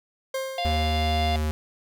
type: tone with exponential decay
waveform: 40% pulse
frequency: 530 Hz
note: C5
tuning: 22 cents sharp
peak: -24 dBFS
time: 0.34-1.31 s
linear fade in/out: 5 ms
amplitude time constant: 210 ms
type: harmonic tone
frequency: 698.5 Hz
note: F5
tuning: in tune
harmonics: 1 / 3 / 4 / 5 / 6 / 7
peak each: -26 / -36 / -37 / -34 / -42 / -40 dBFS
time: 0.58-1.36 s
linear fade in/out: 2 ms
type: tone with pitch glide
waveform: square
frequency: 77.78 to 76.84 Hz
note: D#2 to D#2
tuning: 0 to -21 cents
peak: -24 dBFS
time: 0.65-1.51 s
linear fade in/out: 0 ms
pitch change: -21 cents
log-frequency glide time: 1.3-1.38 s
effects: none